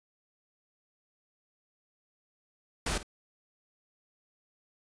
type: noise with echo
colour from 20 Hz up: pink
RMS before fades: -31 dBFS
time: 2.86-2.98 s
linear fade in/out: 5 ms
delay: 51 ms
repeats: 1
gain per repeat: -14 dB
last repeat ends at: 3.031 s
effects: resampled to 22050 Hz